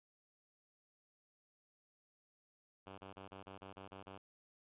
5% pulse tone bursts, 96.4 Hz, G2, 28 cents flat, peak -39 dBFS, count 9, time 2.86-4.18 s, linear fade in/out 10 ms, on 120 ms, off 30 ms, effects resampled to 8000 Hz

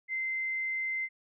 sine tone, 2075 Hz, C7, 15 cents flat, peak -30 dBFS, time 0.08-1.09 s, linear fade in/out 50 ms, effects none

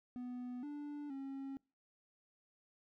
triangle tone with pitch steps, 247.6 / 292.3 / 271.7 Hz, B3 / D4 / C#4, +5 / -8 / -35 cents, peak -40 dBFS, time 0.16-1.57 s, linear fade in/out 0 ms, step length 470 ms, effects noise-tail reverb RT60 0.3 s tail -25 dB re dry

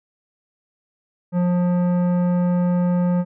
sine tone with tanh clipping, 177.5 Hz, F3, 28 cents sharp, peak -18 dBFS, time 1.32-3.25 s, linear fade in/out 50 ms, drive 13 dB, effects none

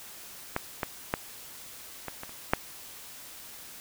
clicks, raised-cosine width 0.5 ms, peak -12 / -13 / -10 / -19 / -23 / -30 / -6 dBFS, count 7, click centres 0.564 / 0.832 / 1.139 / 2.083 / 2.234 / 2.294 / 2.535 s, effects white hiss -46 dBFS RMS until 3.8 s

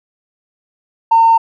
triangle tone with tanh clipping, 910 Hz, A#5, 42 cents flat, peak -6 dBFS, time 1.11-1.38 s, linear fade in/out 10 ms, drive 4 dB, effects none

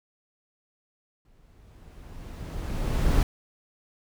brown noise with exponential growth, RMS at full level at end -20 dBFS, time 1.25-3.23 s, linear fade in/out 2 ms, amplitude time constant 430 ms, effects none

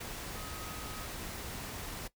sine tone in noise, 1263 Hz, D#6, 26 cents sharp, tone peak -49 dBFS, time 0.35-1.06 s, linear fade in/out 10 ms, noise pink, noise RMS -42 dBFS, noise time 0-2.08 s, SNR -10 dB, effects noise-tail reverb RT60 0.1 s tail -17 dB re dry

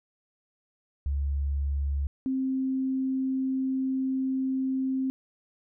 sine tone pair in turn, 70.3 / 263.5 Hz, C#2 / C4, +25 / +12 cents, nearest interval octave + major seventh, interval 2287 cents, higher second, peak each -25 / -25 dBFS, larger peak neither, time 1.06-2.07 / 2.26-5.1 s, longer second, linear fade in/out 0 ms, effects none

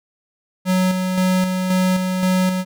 square tone with tremolo, 185 Hz, F#3, in tune, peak -15 dBFS, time 0.65-2.65 s, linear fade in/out 50 ms, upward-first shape square, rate 1.9 Hz, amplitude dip 40%, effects none

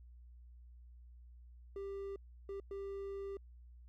triangle tone bursts at uneven times, 394.7 Hz, G4, 12 cents sharp, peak -39 dBFS, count 3, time 1.76-2.16 / 2.49-2.6 / 2.71-3.37 s, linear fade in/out 2 ms, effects added 60 Hz sine -54 dBFS peak until 3.88 s

